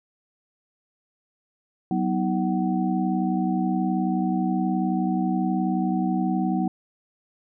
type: tone cluster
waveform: sine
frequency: 186.8 / 245.6 / 317.4 / 751 Hz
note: F#3 / B3 / D#4 / F#5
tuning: +17 / -9 / +35 / +26 cents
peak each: -24 / -27 / -27 / -30 dBFS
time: 1.91-6.68 s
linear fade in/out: 2 ms
effects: none